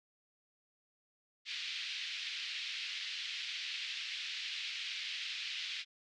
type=band-pass noise; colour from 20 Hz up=white; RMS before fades=-41 dBFS; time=1.45-5.85 s; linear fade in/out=50 ms; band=2200 to 4100 Hz; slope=24 dB/octave; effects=low-pass 7000 Hz 12 dB/octave